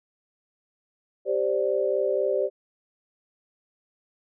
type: chord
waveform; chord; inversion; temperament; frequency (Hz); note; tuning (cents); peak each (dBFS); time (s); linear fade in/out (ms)
sine; G suspended fourth; none; equal; 392 / 523.3 / 587.3; G4 / C5 / D5; 0 / 0 / 0; -26; 1.25-2.5; 50
effects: none